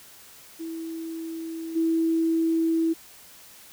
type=tone with level steps; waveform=sine; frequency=327 Hz; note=E4; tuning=14 cents flat; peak=-31 / -20 dBFS; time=0.59-2.94 s; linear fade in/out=20 ms; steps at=1.75 s; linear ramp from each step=20 ms; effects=white hiss -49 dBFS RMS until 3.72 s